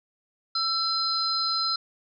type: tone cluster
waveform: sine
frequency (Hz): 1334 / 4123 / 5020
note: E6 / C8 / D#8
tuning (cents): +20 / -26 / +15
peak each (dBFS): -29 / -26 / -30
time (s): 0.55-1.76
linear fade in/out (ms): 5
effects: none